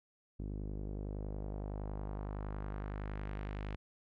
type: tone with low-pass filter sweep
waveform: sawtooth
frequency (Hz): 50.8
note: G#1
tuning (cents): -38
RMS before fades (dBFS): -41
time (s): 0.39-3.76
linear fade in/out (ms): 10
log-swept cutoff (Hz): 310 to 2800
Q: 1.3
effects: none